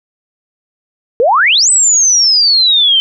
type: exponential two-way sweep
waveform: sine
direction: up then down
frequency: 442.8 to 8160 to 3061 Hz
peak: -6 dBFS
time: 1.2-3 s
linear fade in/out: 0 ms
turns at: 1.7 s
effects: none